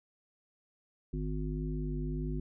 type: harmonic tone with a mistuned harmonic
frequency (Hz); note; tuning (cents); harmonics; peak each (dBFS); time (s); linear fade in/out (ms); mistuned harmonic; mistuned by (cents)
51; G#1; -31; 1 / 3 / 5 / 7; -35 / -37 / -40 / -43; 1.13-2.4; 5; 1; -21
effects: none